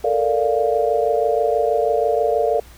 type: chord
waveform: sine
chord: Bb major seventh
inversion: third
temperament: equal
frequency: 440 / 466.2 / 587.3 / 698.5 Hz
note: A4 / Bb4 / D5 / F5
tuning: 0 / 0 / 0 / 0 cents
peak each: -21 dBFS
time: 0.04-2.6 s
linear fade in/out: 5 ms
effects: added 60 Hz sine -44 dBFS peak until 2.77 s + pink hiss -47 dBFS RMS until 2.77 s